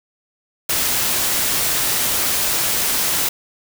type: noise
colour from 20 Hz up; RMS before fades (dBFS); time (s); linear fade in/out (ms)
white; -19; 0.69-3.29; 5
effects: none